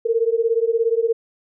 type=beating tone pair; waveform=sine; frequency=450 / 467 Hz; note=A4 / A#4; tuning=+39 / +3 cents; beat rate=17 Hz; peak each=-19 dBFS; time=0.05-1.13 s; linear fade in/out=10 ms; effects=none